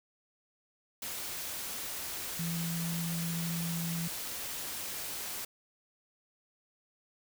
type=tone in noise; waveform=sine; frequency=168 Hz; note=E3; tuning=33 cents sharp; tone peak=-33 dBFS; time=2.39-4.08 s; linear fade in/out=5 ms; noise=white; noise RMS=-39 dBFS; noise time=1.02-5.45 s; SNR=+3 dB; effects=none